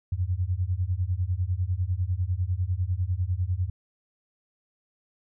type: beating tone pair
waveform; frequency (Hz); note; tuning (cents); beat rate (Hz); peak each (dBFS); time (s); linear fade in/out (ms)
sine; 86.1 / 96.1; F2 / G2; -24 / -34; 10; -27; 0.12-3.7; 5
effects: none